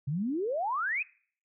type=exponential sweep; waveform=sine; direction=up; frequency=130.81 to 2622 Hz; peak=-28 dBFS; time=0.07-1.03 s; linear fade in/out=10 ms; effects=noise-tail reverb RT60 0.5 s tail -22 dB re dry